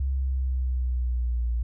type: exponential sweep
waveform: sine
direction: down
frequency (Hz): 67.5 to 58.27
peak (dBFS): -23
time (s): 0-1.63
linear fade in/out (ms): 5
effects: none